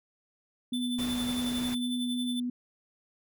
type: tone with vibrato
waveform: sine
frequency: 245.6 Hz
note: B3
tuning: 9 cents flat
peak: -29 dBFS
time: 0.72-2.5 s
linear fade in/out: 5 ms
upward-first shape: triangle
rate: 3.5 Hz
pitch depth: 9 cents each way
type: tone with tremolo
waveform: square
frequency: 3520 Hz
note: A7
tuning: in tune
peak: -34 dBFS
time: 0.73-2.4 s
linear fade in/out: 5 ms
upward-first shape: sine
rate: 11 Hz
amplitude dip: 60%
type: noise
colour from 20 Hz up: pink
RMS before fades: -40 dBFS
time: 0.98-1.75 s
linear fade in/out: 10 ms
effects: none